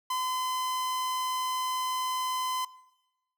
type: tone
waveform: 45% pulse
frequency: 1021 Hz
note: C6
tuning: 43 cents flat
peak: -28 dBFS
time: 0.1-2.65 s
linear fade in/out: 5 ms
effects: noise-tail reverb RT60 1.0 s tail -21 dB re dry